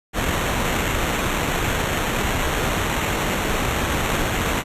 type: noise with sample-and-hold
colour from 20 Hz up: pink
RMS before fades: -22 dBFS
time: 0.13-4.64 s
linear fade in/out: 50 ms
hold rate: 4900 Hz
effects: resampled to 32000 Hz